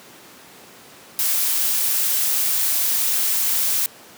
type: noise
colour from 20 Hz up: blue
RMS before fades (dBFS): -20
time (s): 1.19-3.86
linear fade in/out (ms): 0
effects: pink hiss -44 dBFS RMS until 4.17 s + high-pass 200 Hz 12 dB/octave